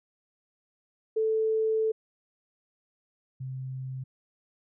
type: tone pair in turn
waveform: sine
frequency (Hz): 440 / 130.81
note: A4 / C3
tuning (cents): 0 / 0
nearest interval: octave + major sixth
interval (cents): 2100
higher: first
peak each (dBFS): -23 / -33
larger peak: first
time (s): 1.16-1.92 / 3.4-4.04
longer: first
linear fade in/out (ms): 10
effects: none